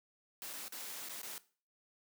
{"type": "noise with dropouts", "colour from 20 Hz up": "white", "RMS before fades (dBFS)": -45, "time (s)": [0.42, 1.38], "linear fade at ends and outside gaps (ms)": 0, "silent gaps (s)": [[0.531, 0.535], [0.681, 0.723], [1.087, 1.094], [1.216, 1.231]], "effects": ["noise-tail reverb RT60 0.4 s tail -18 dB re dry", "high-pass 200 Hz 12 dB/octave"]}